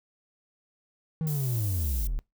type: linear sweep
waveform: triangle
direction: down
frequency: 163.3 to 30.87 Hz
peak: -24 dBFS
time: 1.21-2.19 s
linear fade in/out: 0 ms
type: noise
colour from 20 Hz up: violet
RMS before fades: -37 dBFS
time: 1.27-2.07 s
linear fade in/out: 0 ms
effects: noise-tail reverb RT60 0.2 s tail -24 dB re dry